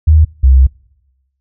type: tone pair in turn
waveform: sine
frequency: 77.78 / 65.75 Hz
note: D#2 / C2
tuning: 0 / +9 cents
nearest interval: minor third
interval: 291 cents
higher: first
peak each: -3 dBFS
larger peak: neither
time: 0.07-0.25 / 0.43-0.67 s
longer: second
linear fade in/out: 10 ms
effects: noise-tail reverb RT60 1.0 s tail -25 dB re dry